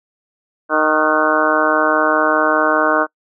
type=harmonic tone with a mistuned harmonic; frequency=155 Hz; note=D#3; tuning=6 cents flat; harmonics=2 / 3 / 4 / 5 / 6 / 7 / 8 / 9 / 10; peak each=-21 / -22 / -18 / -24 / -24 / -20 / -21 / -22 / -19 dBFS; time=0.69-3.07 s; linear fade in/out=50 ms; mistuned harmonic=10; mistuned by=-57 cents; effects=noise-tail reverb RT60 0.1 s tail -26 dB re dry